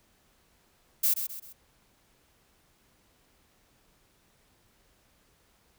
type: noise with echo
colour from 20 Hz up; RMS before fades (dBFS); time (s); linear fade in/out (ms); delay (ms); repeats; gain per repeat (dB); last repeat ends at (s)
violet; -24; 1.03-1.14; 10; 130; 3; -8; 1.53
effects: pink hiss -66 dBFS RMS until 5.78 s